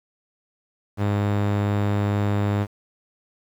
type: tone with low-pass filter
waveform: sawtooth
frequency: 102.2 Hz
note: G#2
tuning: 27 cents flat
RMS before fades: -22 dBFS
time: 0.97-2.67 s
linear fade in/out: 50 ms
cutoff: 2400 Hz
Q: 0.54
effects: 8-bit